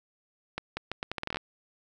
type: accelerating click train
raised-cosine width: 0.3 ms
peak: -16 dBFS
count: 13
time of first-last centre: 0.58-1.37 s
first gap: 190 ms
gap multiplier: 0.77
effects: none